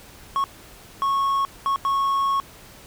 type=tone bursts at uneven times; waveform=triangle; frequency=1100 Hz; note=C#6; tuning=14 cents flat; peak=-17 dBFS; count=4; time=0.36-0.44 / 1.02-1.45 / 1.66-1.76 / 1.85-2.4 s; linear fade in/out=0 ms; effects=pink hiss -46 dBFS RMS until 2.86 s